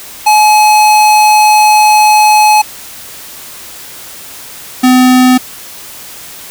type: tone pair in turn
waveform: square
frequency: 850 / 253.9 Hz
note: G#5 / B3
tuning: +40 / +48 cents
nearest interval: octave + major sixth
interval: 2092 cents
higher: first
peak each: -4 dBFS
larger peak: neither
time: 0.26-2.62 / 4.83-5.38 s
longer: first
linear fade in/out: 10 ms
effects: white hiss -29 dBFS RMS until 6.5 s